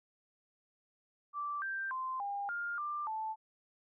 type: tone with pitch steps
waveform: sine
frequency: 1168 / 1574 / 1039 / 805 / 1408 / 1187 / 876 Hz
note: D6 / G6 / C6 / G5 / F6 / D6 / A5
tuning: -10 / +7 / -12 / +46 / +14 / +18 / -8 cents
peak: -35 dBFS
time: 1.33-3.36 s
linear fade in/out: 50 ms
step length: 290 ms
effects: none